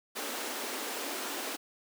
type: high-pass noise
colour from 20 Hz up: pink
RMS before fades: -37 dBFS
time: 0.15-1.57 s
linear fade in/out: 20 ms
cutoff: 250 Hz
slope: 48 dB/octave
effects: none